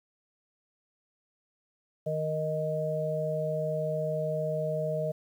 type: harmonic tone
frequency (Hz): 155.56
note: D#3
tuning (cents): 0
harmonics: 1 / 3 / 4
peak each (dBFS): -33 / -35 / -30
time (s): 2.06-5.12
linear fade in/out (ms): 10
effects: 10-bit